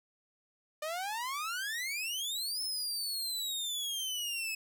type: exponential two-way sweep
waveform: sawtooth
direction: up then down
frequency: 596 to 5274 to 2568 Hz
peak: -31 dBFS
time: 0.82-4.55 s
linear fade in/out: 5 ms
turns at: 2.62 s
effects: none